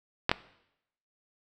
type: clicks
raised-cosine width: 0.3 ms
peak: -6 dBFS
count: 2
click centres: 0.294 / 0.315 s
effects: noise-tail reverb RT60 0.8 s tail -19 dB re dry